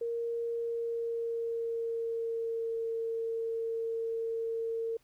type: tone with pitch glide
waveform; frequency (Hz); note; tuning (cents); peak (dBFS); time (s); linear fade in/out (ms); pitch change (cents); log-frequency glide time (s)
sine; 466.2 to 455.3; A#4 to A#4; 0 to -41; -31; 0.01-4.97; 5; -41; 0.43-2.9
effects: pink hiss -69 dBFS RMS until 5.03 s